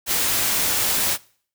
white noise, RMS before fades -21 dBFS, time 0.06-1.18 s, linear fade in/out 50 ms, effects noise-tail reverb RT60 0.5 s tail -22 dB re dry

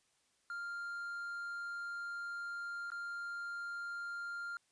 triangle tone with dropouts, 1396.9 Hz, F6, in tune, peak -38 dBFS, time 0.5-4.57 s, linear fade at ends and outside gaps 1 ms, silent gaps 2.903-2.918 s, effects white hiss -75 dBFS RMS until 4.71 s + resampled to 22050 Hz

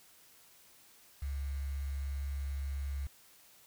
sine tone with quantisation, 69.3 Hz, C#2, in tune, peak -34 dBFS, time 1.22-3.07 s, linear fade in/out 5 ms, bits 9, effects white hiss -61 dBFS RMS until 3.66 s

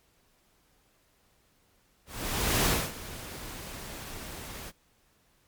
pink noise with ADSR envelope, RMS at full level -24 dBFS, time 2.06-4.72 s, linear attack 600 ms, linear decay 250 ms, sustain -17 dB, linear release 37 ms, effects pink hiss -67 dBFS RMS until 5.47 s + MP3 96 kbps

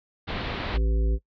pink low-pass noise, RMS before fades -31 dBFS, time 0.27-0.78 s, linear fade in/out 20 ms, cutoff 4200 Hz, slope 48 dB/octave
harmonic tone, 55.4 Hz, A1, 13 cents sharp, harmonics 1 / 3 / 5 / 7 / 9, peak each -20 / -37 / -38 / -36 / -41 dBFS, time 0.72-1.19 s, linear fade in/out 50 ms
effects noise-tail reverb RT60 0.1 s tail -21 dB re dry

